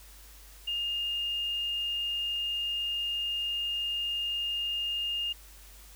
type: tone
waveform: sine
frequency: 2826 Hz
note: F7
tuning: 20 cents sharp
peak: -29 dBFS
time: 0.67-5.33 s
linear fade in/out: 10 ms
effects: added 50 Hz sine -51 dBFS peak until 5.95 s + white hiss -54 dBFS RMS until 5.95 s

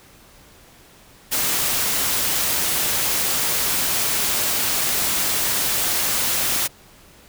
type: noise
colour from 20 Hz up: white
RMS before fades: -21 dBFS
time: 1.31-6.68 s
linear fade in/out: 20 ms
effects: pink hiss -49 dBFS RMS until 7.28 s

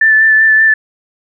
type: tone with vibrato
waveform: sine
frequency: 1760 Hz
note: A6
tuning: in tune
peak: -5 dBFS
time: 0.01-0.74 s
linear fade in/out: 5 ms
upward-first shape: sine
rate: 5.2 Hz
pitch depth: 17 cents each way
effects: none

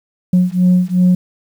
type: beating tone pair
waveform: sine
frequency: 179.7 / 182.4 Hz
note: F3 / F#3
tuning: +50 / -24 cents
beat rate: 2.7 Hz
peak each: -11 dBFS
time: 0.33-1.15 s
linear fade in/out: 5 ms
effects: tanh soft clip ceiling -5 dBFS + 7-bit

